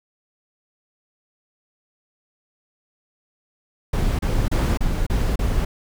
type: noise bursts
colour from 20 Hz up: brown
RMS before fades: -20 dBFS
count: 6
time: 3.93-5.65 s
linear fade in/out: 5 ms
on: 260 ms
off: 32 ms
effects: none